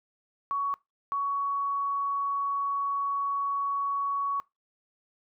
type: tone bursts at uneven times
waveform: sine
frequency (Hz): 1120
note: C#6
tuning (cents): +18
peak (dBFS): -26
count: 2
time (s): 0.51-0.74 / 1.12-4.4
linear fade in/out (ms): 0
effects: noise-tail reverb RT60 0.2 s tail -22 dB re dry